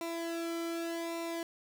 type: tone with flanger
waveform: sawtooth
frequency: 334.6 Hz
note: E4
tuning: 26 cents sharp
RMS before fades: -37 dBFS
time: 0.01-1.43 s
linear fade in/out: 2 ms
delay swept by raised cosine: 0.63 to 1.13 ms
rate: 0.85 Hz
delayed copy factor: -0.75
effects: none